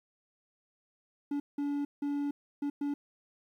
triangle tone bursts at uneven times, 286.6 Hz, D4, 42 cents flat, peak -28 dBFS, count 5, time 1.31-1.4 / 1.58-1.85 / 2.02-2.31 / 2.62-2.7 / 2.81-2.94 s, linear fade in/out 5 ms, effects 11-bit

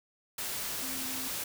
sine tone in noise, 261.6 Hz, C4, in tune, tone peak -43 dBFS, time 0.82-1.28 s, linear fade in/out 5 ms, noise white, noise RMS -36 dBFS, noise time 0.38-1.44 s, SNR -10 dB, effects none

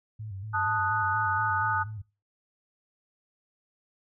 sine tone with vibrato, 102.1 Hz, G#2, 29 cents flat, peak -35 dBFS, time 0.19-2.02 s, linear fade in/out 10 ms, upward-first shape square, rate 4.2 Hz, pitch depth 100 cents each way
sine chord, D# diminished, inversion second, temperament equal, 880 / 1244.5 / 1480 Hz, A5 / D#6 / F#6, 0 / 0 / 0 cents, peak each -29 dBFS, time 0.53-1.84 s, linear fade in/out 20 ms
effects noise-tail reverb RT60 0.3 s tail -21 dB re dry

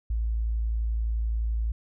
sine tone, 55.8 Hz, A1, 25 cents sharp, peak -24 dBFS, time 0.1-1.72 s, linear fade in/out 5 ms, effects none

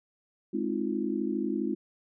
sine chord, F minor seventh, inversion first, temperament just, 209.5 / 261.9 / 314.3 / 349.2 Hz, Ab3 / C4 / Eb4 / F4, +15 / +2 / +18 / 0 cents, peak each -33 dBFS, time 0.53-1.75 s, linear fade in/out 10 ms, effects none

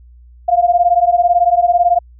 sine beating tone pair, 692 / 710 Hz, F5 / F5, -16 / +28 cents, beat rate 18 Hz, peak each -12 dBFS, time 0.48-1.99 s, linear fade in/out 10 ms, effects added 60 Hz sine -39 dBFS peak until 2.19 s

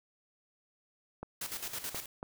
clicks, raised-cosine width 1 ms, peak -26 dBFS, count 3, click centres 1.23 / 1.946 / 2.229 s
white noise with tremolo, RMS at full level -38 dBFS, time 1.41-2.06 s, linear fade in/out 5 ms, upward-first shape square, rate 9.3 Hz, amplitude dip 65%
effects none

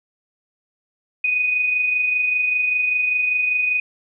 sine tone with amplitude modulation, 2489 Hz, D#7, in tune, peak -15 dBFS, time 1.24-3.8 s, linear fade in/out 5 ms, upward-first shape sine, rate 25.1 Hz, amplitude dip 40%, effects none

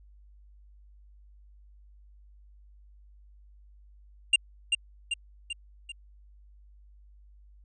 square tone with echo, 2792 Hz, F7, 1 cent flat, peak -17 dBFS, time 4.33-4.36 s, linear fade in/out 5 ms, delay 390 ms, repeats 4, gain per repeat -5 dB, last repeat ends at 5.92 s, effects added 50 Hz sine -52 dBFS peak until 7.64 s + resampled to 24000 Hz

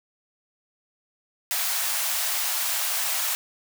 white high-pass noise, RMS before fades -26 dBFS, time 1.51-3.35 s, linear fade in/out 0 ms, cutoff 620 Hz, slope 48 dB/octave, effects none

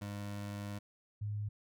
25% pulse / sine tone pair in turn, 102 / 104.32 Hz, G#2 / G#2, -31 / +8 cents, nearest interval unison, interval 39 cents, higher second, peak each -36 / -35 dBFS, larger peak second, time 0.01-0.79 / 1.21-1.49 s, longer first, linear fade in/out 10 ms, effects none

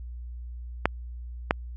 clicks, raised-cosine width 0.5 ms, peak -4 dBFS, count 2, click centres 0.856 / 1.509 s, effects added 60 Hz sine -35 dBFS peak until 1.76 s + MP3 96 kbps

